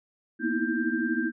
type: tone cluster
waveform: sine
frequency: 231.9 / 248.3 / 316.4 / 328.8 / 1581 Hz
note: A#3 / B3 / D#4 / E4 / G6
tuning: -9 / +9 / +29 / -4 / +14 cents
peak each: -31 dBFS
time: 0.39-1.32 s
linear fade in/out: 50 ms
effects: none